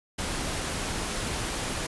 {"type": "noise", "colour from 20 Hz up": "pink", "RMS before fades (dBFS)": -31, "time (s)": [0.18, 1.87], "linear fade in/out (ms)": 10, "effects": ["resampled to 24000 Hz"]}